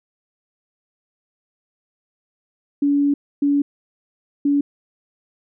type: tone bursts at uneven times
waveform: sine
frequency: 285.1 Hz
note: C#4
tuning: 49 cents sharp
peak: -14 dBFS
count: 3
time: 2.82-3.14 / 3.42-3.62 / 4.45-4.61 s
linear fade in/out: 5 ms
effects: none